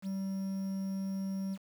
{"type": "tone with quantisation", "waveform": "triangle", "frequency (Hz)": 193, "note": "G3", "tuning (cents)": -27, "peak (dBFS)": -31, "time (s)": [0.02, 1.58], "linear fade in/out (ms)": 50, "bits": 9, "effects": []}